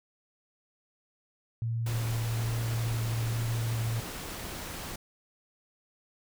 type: tone with vibrato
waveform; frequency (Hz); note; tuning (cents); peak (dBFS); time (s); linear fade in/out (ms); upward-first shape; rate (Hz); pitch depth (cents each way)
sine; 114.5; A#2; -31; -28; 1.62-4; 0; sine; 1.2; 10
type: noise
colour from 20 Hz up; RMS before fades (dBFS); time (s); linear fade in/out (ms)
pink; -39; 1.86-4.96; 5
effects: none